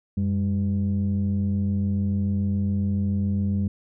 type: tone pair together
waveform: sine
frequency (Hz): 93.17 / 200.3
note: F#2 / G3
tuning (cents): +13 / +38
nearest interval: octave + minor second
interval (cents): 1325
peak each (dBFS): -22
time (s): 0.17-3.68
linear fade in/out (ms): 5
effects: tanh soft clip ceiling -17 dBFS